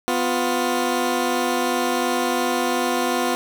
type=tone pair together; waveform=15% pulse; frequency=250 / 353.6 Hz; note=B3 / F4; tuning=+21 / +22 cents; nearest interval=tritone; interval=601 cents; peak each=-16 dBFS; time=0.08-3.35 s; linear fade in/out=0 ms; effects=none